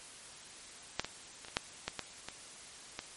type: clicks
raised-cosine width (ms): 0.2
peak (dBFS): -12 / -20 / -28 / -28 / -11 / -16 / -18 / -22 / -20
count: 9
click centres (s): 0.996 / 1.046 / 1.448 / 1.484 / 1.569 / 1.88 / 1.993 / 2.286 / 2.991
effects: white hiss -51 dBFS RMS until 3.16 s + MP3 48 kbps